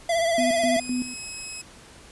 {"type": "tone with vibrato", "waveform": "square", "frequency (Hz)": 670, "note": "E5", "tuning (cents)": 28, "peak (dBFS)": -21, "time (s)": [0.09, 0.8], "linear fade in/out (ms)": 5, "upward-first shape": "triangle", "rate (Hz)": 16, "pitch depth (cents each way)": 56}
{"type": "tone with pitch glide", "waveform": "5% pulse", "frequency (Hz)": [2489, 2559], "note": ["D#7", "D#7"], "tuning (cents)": [0, 48], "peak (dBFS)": -24, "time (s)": [0.38, 1.62], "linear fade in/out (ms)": 10, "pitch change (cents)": 48, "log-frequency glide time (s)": [0.75, 1.08]}
{"type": "tone with tremolo", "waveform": "sine", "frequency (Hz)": 249.5, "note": "B3", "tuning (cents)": 18, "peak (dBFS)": -23, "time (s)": [0.38, 1.14], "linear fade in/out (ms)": 2, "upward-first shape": "square", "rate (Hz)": 3.9, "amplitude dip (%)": 80}
{"effects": ["pink hiss -48 dBFS RMS until 2.11 s", "resampled to 24000 Hz"]}